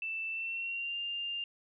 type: tone with pitch glide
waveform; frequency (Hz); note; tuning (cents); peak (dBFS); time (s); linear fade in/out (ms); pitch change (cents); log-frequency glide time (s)
sine; 2656 to 2799; E7 to F7; +12 to +3; -34; 0.02-1.44; 2; +91; 0.3-0.97
effects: none